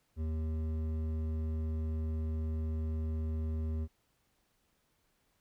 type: tone with hard clipping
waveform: sine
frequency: 79 Hz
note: D#2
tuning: 27 cents sharp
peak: -34 dBFS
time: 0.16-3.88 s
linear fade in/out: 50 ms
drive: 10 dB
effects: pink hiss -75 dBFS RMS until 5.4 s